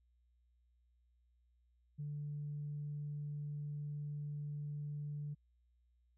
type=tone; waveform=sine; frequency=146.83 Hz; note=D3; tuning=in tune; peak=-39 dBFS; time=1.98-5.35 s; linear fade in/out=20 ms; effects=tanh soft clip ceiling -35 dBFS + added 60 Hz sine -70 dBFS peak until 6.17 s